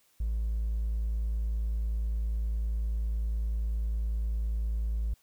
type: tone with hard clipping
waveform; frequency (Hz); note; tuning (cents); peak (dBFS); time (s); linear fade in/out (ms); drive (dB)
triangle; 55; A1; 0; -27; 0.2-5.14; 5; 2
effects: white hiss -67 dBFS RMS until 5.22 s